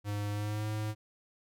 square tone with pitch glide, 103.1 to 107.29 Hz, G#2 to A2, -12 to -43 cents, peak -33 dBFS, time 0.04-0.95 s, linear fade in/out 50 ms, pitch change +69 cents, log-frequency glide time 0.31-0.67 s, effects none

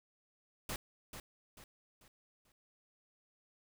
pink noise with echo, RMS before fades -40 dBFS, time 0.69-0.76 s, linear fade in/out 2 ms, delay 440 ms, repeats 4, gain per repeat -8 dB, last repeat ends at 2.52 s, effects none

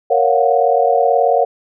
sine chord, Gb major seventh, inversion first, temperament equal with one note detuned, 466.2 / 554.4 / 698.5 / 737 Hz, Bb4 / Db5 / F5 / Gb5, 0 / 0 / 0 / -7 cents, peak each -16 dBFS, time 0.1-1.45 s, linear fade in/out 10 ms, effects none

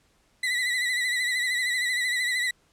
35% pulse tone with vibrato, 1975.5 Hz, B6, in tune, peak -22 dBFS, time 0.43-2.51 s, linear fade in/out 5 ms, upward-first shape sine, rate 13 Hz, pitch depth 56 cents each way, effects pink hiss -65 dBFS RMS until 2.72 s + low-pass 10000 Hz 12 dB/octave

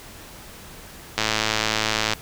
click train, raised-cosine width 0.2 ms, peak -3 dBFS, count 105, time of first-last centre 1.18-2.134 s, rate 109 Hz, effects pink hiss -42 dBFS RMS until 2.21 s

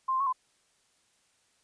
sine tone with pitch steps, 1052 / 1046 / 1104 / 1025 Hz, C6 / C6 / C#6 / C6, +9 / -1 / -7 / -36 cents, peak -25 dBFS, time 0.08-0.328 s, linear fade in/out 10 ms, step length 62 ms, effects white hiss -69 dBFS RMS until 1.63 s + resampled to 22050 Hz

